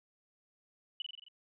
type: tone with echo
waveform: sine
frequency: 2965 Hz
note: F#7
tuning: 3 cents sharp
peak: -35 dBFS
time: 1-1.02 s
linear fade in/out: 2 ms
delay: 44 ms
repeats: 6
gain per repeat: -3 dB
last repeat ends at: 1.284 s
effects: none